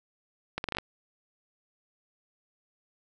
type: accelerating click train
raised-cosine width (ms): 0.3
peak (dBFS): -15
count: 7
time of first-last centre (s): 0.58-0.785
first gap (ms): 61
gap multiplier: 0.76
effects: none